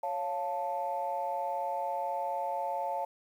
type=chord; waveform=sine; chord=Db augmented; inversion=none; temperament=equal; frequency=554.4 / 698.5 / 880 Hz; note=Db5 / F5 / A5; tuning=0 / 0 / 0 cents; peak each=-36 / -35 / -33 dBFS; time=0.03-3.05 s; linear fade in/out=5 ms; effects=tanh soft clip ceiling -23 dBFS + 10-bit

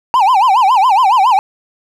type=tone with vibrato; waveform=triangle; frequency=889 Hz; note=A5; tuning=18 cents sharp; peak=-5 dBFS; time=0.14-1.39 s; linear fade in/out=0 ms; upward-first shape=sine; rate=7.2 Hz; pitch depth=280 cents each way; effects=none

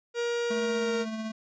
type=tone with pitch glide; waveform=45% pulse; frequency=473.6 to 464.7 Hz; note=A#4 to A#4; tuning=+27 to -5 cents; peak=-27 dBFS; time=0.14-1.06 s; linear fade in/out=50 ms; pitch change=-32 cents; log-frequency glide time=0.53-0.95 s
type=tone with tremolo; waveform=square; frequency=220 Hz; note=A3; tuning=in tune; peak=-31 dBFS; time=0.5-1.32 s; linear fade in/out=10 ms; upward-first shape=triangle; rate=16 Hz; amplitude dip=40%
effects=resampled to 16000 Hz

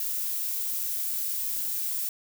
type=noise; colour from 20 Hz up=violet; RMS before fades=-30 dBFS; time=0-2.09 s; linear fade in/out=2 ms; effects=none

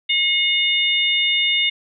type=harmonic tone; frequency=720 Hz; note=F#5; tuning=47 cents flat; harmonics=3 / 4 / 5; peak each=-20 / -20 / -20 dBFS; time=0.09-1.7 s; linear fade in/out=10 ms; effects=none

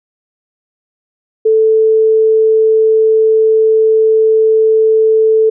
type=tone; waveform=sine; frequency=440 Hz; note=A4; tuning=in tune; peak=-6 dBFS; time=1.45-5.5 s; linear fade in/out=10 ms; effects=none

